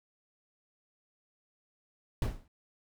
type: noise with exponential decay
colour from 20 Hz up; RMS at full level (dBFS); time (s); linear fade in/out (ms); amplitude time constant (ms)
brown; -25; 2.22-2.48; 2; 55
effects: none